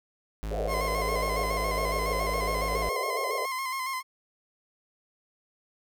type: tone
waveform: 45% pulse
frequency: 53 Hz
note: G#1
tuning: 36 cents sharp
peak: -31 dBFS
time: 0.43-2.89 s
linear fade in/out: 0 ms
type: band-pass noise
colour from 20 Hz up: pink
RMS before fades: -33 dBFS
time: 0.51-3.46 s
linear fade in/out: 5 ms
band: 400 to 730 Hz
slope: 96 dB/octave
type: tone with vibrato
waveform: 30% pulse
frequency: 1050 Hz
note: C6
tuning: 6 cents sharp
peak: -27 dBFS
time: 0.67-4.03 s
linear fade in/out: 50 ms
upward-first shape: square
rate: 7.2 Hz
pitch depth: 39 cents each way
effects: none